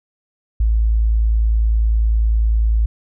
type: tone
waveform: sine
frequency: 55 Hz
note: A1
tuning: in tune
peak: -12 dBFS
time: 0.6-2.86 s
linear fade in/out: 5 ms
effects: none